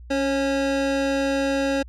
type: tone pair together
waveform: square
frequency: 277.2 / 544.2 Hz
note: C#4 / C#5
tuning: 0 / -32 cents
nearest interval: octave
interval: 1168 cents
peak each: -24 dBFS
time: 0.1-1.83 s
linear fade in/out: 10 ms
effects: added 60 Hz sine -39 dBFS peak until 1.88 s + low-pass 6000 Hz 12 dB/octave